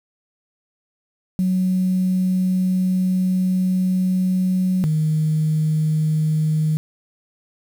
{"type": "tone pair in turn", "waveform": "sine", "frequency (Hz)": [185, 155.57], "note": ["F#3", "D#3"], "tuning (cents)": [0, 0], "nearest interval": "minor third", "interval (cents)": 300, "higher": "first", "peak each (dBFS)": -15, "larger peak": "neither", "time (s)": [[1.39, 4.84], [4.84, 6.77]], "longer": "first", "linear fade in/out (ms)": 0, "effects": ["tanh soft clip ceiling -11 dBFS", "7-bit"]}